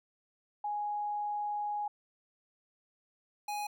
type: tone pair in turn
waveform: sine / square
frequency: 830.6 / 830.6 Hz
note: G#5 / G#5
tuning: 0 / 0 cents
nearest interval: unison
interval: 0 cents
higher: neither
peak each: -32 / -35 dBFS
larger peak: first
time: 0.64-1.88 / 3.48-3.67 s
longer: first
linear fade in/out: 5 ms
effects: none